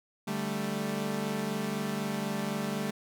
sawtooth chord, D suspended fourth, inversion none, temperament equal, 146.83 / 196 / 220 Hz, D3 / G3 / A3, 0 / 0 / 0 cents, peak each -35 / -30 / -30 dBFS, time 0.27-2.91 s, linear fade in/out 10 ms, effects none

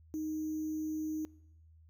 sine tone with sample-and-hold, 311.1 Hz, D#4, in tune, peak -34 dBFS, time 0.14-1.25 s, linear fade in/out 0 ms, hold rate 6300 Hz, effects noise-tail reverb RT60 0.9 s tail -24 dB re dry + added 80 Hz sine -57 dBFS peak until 1.89 s

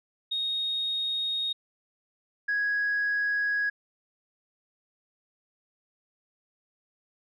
sine tone pair in turn, 3729 / 1661.1 Hz, A#7 / G#6, 0 / 0 cents, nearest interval octave + major second, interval 1400 cents, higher first, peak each -26 / -23 dBFS, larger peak second, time 0.31-1.53 / 2.48-3.7 s, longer neither, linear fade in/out 10 ms, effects tanh soft clip ceiling -21 dBFS

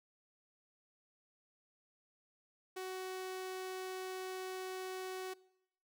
sawtooth tone, 373.7 Hz, F#4, 17 cents sharp, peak -37 dBFS, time 2.76-5.34 s, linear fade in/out 10 ms, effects noise-tail reverb RT60 0.8 s tail -22 dB re dry

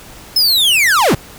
45% pulse linear sweep, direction down, 5250 to 78 Hz, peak -9 dBFS, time 0.36-1.15 s, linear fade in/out 5 ms, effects pink hiss -37 dBFS RMS until 1.38 s

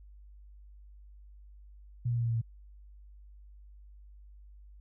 sine tone with pitch steps, 120.6 / 119.21 / 117.85 / 116.49 / 115.15 / 113.83 Hz, B2 / A#2 / A#2 / A#2 / A#2 / A#2, -41 / +39 / +19 / -1 / -21 / -41 cents, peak -27 dBFS, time 2.05-2.416 s, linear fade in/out 10 ms, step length 61 ms, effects added 50 Hz sine -50 dBFS peak until 4.8 s

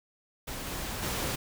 pink noise with level steps, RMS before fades -38 / -36 / -32 dBFS, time 0.47-1.36 s, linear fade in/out 10 ms, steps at 0.66 / 1.02 s, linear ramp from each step 10 ms, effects none

